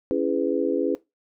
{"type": "chord", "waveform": "sine", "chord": "C# minor seventh", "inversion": "none", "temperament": "just", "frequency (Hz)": [277.2, 332.6, 415.8, 498.9], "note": ["C#4", "E4", "G#4", "B4"], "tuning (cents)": [0, 16, 2, 17], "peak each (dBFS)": -26, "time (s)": [0.11, 0.95], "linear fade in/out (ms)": 0, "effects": ["noise-tail reverb RT60 0.2 s tail -19 dB re dry"]}